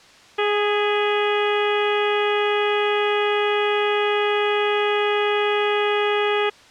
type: harmonic tone with a mistuned harmonic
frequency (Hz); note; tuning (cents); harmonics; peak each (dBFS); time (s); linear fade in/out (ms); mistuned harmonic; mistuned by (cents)
415.3; G#4; 0; 1 / 2 / 3 / 4 / 5 / 6 / 7 / 8; -20 / -26 / -27 / -30 / -30 / -29 / -32 / -32; 0.38-6.5; 10; 5; -42
effects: white hiss -48 dBFS RMS until 6.7 s + low-pass 5000 Hz 12 dB/octave